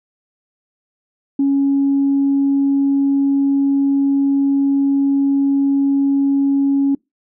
sine tone, 277.2 Hz, C#4, in tune, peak -11 dBFS, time 1.39-6.95 s, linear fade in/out 5 ms, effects noise-tail reverb RT60 0.2 s tail -26 dB re dry + tanh soft clip ceiling -8 dBFS

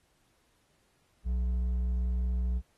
sine tone with hard clipping, 61.1 Hz, B1, 18 cents flat, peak -28 dBFS, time 1.24-2.62 s, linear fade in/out 50 ms, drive 4 dB, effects pink hiss -71 dBFS RMS until 2.77 s + AAC 32 kbps

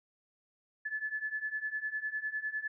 sine beating tone pair, 1723 / 1732.9 Hz, A6 / A6, -37 / -27 cents, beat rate 9.9 Hz, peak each -38 / -36 dBFS, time 0.85-2.68 s, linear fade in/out 10 ms, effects none

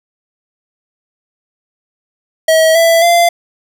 square tone with pitch steps, 641 / 664.4 / 688.6 Hz, E5 / E5 / F5, -49 / +13 / -25 cents, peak -7 dBFS, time 2.48-3.29 s, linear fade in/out 5 ms, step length 270 ms, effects none

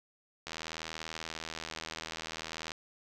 click train, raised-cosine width 0.2 ms, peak -21 dBFS, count 182, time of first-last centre 0.47-2.718 s, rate 80.5 Hz, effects none

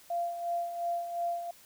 sine tone with tremolo, 690 Hz, F5, 21 cents flat, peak -28 dBFS, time 0.1-1.51 s, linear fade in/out 5 ms, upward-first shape sine, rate 2.8 Hz, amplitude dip 60%, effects white hiss -57 dBFS RMS until 1.65 s

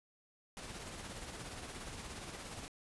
pink noise with tremolo, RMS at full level -45 dBFS, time 0.57-2.68 s, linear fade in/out 0 ms, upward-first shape sine, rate 17 Hz, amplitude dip 40%, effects resampled to 24000 Hz

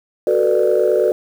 sine chord, B minor seventh, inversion second, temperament just, 370.4 / 444.5 / 493.9 / 592.7 Hz, F#4 / A4 / B4 / D5, +2 / +18 / 0 / +16 cents, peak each -17 dBFS, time 0.27-1.12 s, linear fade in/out 2 ms, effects tanh soft clip ceiling -5 dBFS + 7-bit

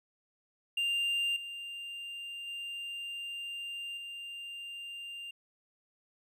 triangle tone with level steps, 2793 Hz, F7, 1 cent flat, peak -27 / -38 / -36 / -39 dBFS, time 0.77-5.31 s, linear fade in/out 5 ms, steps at 1.36 / 2.47 / 3.97 s, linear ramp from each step 5 ms, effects none

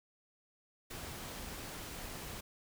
pink noise, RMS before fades -45 dBFS, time 0.9-2.41 s, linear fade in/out 10 ms, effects none

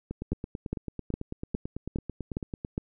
two click trains, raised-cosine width 3 ms, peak -21 / -16 dBFS, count 24 / 7, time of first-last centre 0.11-2.649 / 0.32-2.779 s, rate 9.06 / 2.44 Hz, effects none

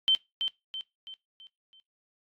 sine tone with echo, 3100 Hz, G7, 20 cents flat, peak -19 dBFS, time 0.08-0.15 s, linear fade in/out 0 ms, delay 330 ms, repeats 5, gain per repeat -7 dB, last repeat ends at 1.8 s, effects noise-tail reverb RT60 0.2 s tail -20 dB re dry + AAC 64 kbps

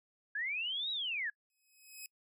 sine linear two-way sweep, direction up then down, 1622 to 3908 to 1622 Hz, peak -34 dBFS, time 0.35-1.3 s, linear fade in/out 5 ms, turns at 0.91 s
10% pulse tone with exponential growth, 2544 Hz, D#7, 38 cents sharp, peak -34 dBFS, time 1.5-2.06 s, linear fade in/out 1 ms, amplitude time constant 120 ms
effects noise-tail reverb RT60 0.1 s tail -25 dB re dry

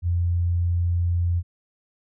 sine tone, 86.8 Hz, F2, 10 cents flat, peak -19 dBFS, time 0.02-1.43 s, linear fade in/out 50 ms, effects none

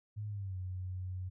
sine tone with pitch glide, 105.2 to 92.11 Hz, G#2 to F#2, +23 to -7 cents, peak -37 dBFS, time 0.16-1.3 s, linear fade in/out 20 ms, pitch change -230 cents, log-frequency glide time 0.28-0.57 s, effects none

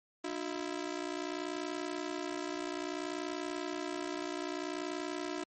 sawtooth ring-modulated tone, 330 Hz, E4, 2 cents sharp, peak -29 dBFS, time 0.24-5.44 s, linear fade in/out 5 ms, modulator 30.3 Hz, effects MP3 32 kbps

